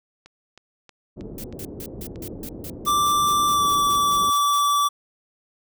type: click train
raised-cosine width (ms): 0.2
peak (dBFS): -28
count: 7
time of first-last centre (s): 0.26-2.159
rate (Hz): 3.16
type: low-pass noise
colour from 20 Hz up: white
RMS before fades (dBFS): -36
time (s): 1.16-4.31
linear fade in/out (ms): 20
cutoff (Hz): 430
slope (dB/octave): 24
type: noise bursts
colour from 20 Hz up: blue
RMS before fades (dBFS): -37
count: 16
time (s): 1.38-4.59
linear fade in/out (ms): 2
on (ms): 60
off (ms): 150
type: tone with pitch glide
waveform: square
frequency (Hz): 1174.7 to 1155.9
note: D6 to D6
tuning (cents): 0 to -28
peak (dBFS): -18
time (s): 2.86-4.89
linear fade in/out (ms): 20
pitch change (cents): -28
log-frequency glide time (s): 3.48-3.66
effects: none